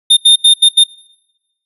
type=tone bursts at uneven times; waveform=square; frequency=3636 Hz; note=A#7; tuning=44 cents flat; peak=-4 dBFS; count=5; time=0.1-0.17 / 0.25-0.36 / 0.44-0.54 / 0.62-0.69 / 0.77-0.84 s; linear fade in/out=10 ms; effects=noise-tail reverb RT60 1.0 s tail -25 dB re dry + resampled to 32000 Hz